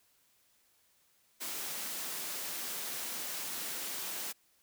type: high-pass noise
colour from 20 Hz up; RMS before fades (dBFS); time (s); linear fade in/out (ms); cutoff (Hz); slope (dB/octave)
white; -39; 1.4-4.33; 20; 160; 24
effects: white hiss -70 dBFS RMS until 4.62 s